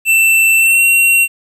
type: tone with pitch glide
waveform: square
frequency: 2674 to 2737 Hz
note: E7 to F7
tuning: +24 to -36 cents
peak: -8 dBFS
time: 0.05-1.28 s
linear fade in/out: 50 ms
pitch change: +40 cents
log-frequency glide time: 0.57-0.84 s
effects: 8-bit